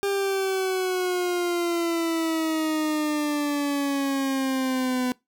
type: exponential sweep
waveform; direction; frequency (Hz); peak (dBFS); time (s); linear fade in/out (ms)
40% pulse; down; 400 to 250.1; -22; 0.03-5.12; 0
effects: noise-tail reverb RT60 0.2 s tail -23 dB re dry